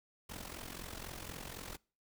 pink noise with amplitude modulation, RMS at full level -43 dBFS, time 0.29-1.77 s, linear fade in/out 10 ms, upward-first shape sine, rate 44 Hz, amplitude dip 75%, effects noise-tail reverb RT60 0.4 s tail -26 dB re dry

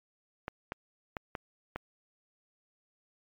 clicks, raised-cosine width 0.5 ms, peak -20 dBFS, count 5, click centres 0.481 / 0.721 / 1.168 / 1.352 / 1.76 s, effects MP3 96 kbps

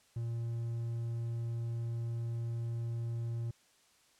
triangle tone, 116.54 Hz, A#2, in tune, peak -32 dBFS, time 0.16-3.51 s, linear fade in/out 5 ms, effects white hiss -67 dBFS RMS until 4.19 s + low-pass 9000 Hz 12 dB/octave

